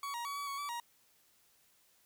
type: tone with pitch steps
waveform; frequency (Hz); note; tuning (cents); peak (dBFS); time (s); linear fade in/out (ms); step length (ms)
40% pulse; 1124 / 945 / 1130 / 1140 / 1114 / 1152 / 946; C#6 / A#5 / C#6 / C#6 / C#6 / D6 / A#5; +24 / +23 / +33 / +48 / +8 / -34 / +25; -37; 0.03-0.8; 2; 110
effects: white hiss -69 dBFS RMS until 2.05 s